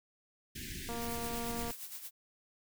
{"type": "band-stop noise", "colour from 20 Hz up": "pink", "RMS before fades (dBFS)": -43, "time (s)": [0.55, 1.72], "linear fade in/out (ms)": 10, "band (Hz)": [390, 1600], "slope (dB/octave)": 96}
{"type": "click train", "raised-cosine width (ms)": 1, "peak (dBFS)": -29, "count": 192, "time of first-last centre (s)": [0.89, 1.706], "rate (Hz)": 234}
{"type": "noise with tremolo", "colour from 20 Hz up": "blue", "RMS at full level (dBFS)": -43, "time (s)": [0.99, 2.11], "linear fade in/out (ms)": 50, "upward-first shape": "sine", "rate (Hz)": 8.6, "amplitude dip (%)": 60}
{"effects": []}